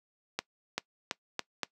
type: accelerating click train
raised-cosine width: 0.2 ms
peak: -13 dBFS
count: 5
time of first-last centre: 0.39-1.633 s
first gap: 390 ms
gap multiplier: 0.85
effects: noise-tail reverb RT60 0.1 s tail -21 dB re dry + high-pass 200 Hz 12 dB/octave